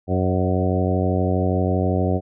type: harmonic tone with a mistuned harmonic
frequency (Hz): 92.5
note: F#2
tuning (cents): 0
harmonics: 1 / 2 / 3 / 4 / 5 / 6 / 7 / 8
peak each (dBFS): -21 / -24 / -26 / -27 / -28 / -29 / -29 / -30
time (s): 0.07-2.21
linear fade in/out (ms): 50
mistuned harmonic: 7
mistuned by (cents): -17
effects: none